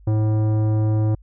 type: tone with tanh clipping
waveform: sine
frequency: 108.1 Hz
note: A2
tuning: 30 cents flat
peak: -18 dBFS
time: 0.07-1.15 s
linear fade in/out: 5 ms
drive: 14 dB
effects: added 50 Hz sine -44 dBFS peak until 1.22 s